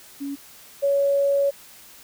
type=tone pair in turn; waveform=sine; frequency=280 / 560 Hz; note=C#4 / C#5; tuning=+18 / +18 cents; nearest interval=octave; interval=1200 cents; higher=second; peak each=-27 / -17 dBFS; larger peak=second; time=0.2-0.36 / 0.82-1.51 s; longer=second; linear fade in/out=20 ms; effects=white hiss -47 dBFS RMS until 2.03 s